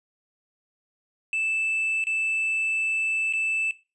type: tone with dropouts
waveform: triangle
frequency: 2637 Hz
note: E7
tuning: in tune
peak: -22 dBFS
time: 1.33-3.71 s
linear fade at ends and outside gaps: 1 ms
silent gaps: 2.04-2.069 / 3.326-3.335 s
effects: noise-tail reverb RT60 0.3 s tail -18 dB re dry + resampled to 24000 Hz